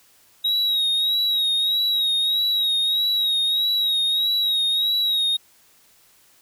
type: tone with vibrato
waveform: triangle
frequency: 3809 Hz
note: A#7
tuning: 37 cents sharp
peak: -17 dBFS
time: 0.44-5.37 s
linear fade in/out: 10 ms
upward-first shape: sine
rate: 1.6 Hz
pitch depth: 49 cents each way
effects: white hiss -56 dBFS RMS until 6.41 s